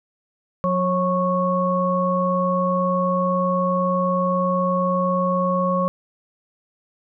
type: tone cluster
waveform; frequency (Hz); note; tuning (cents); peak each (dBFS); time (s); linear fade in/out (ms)
sine; 181.1 / 545 / 1103; F#3 / C#5 / C#6; -37 / -29 / -9; -22; 0.64-5.88; 0
effects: none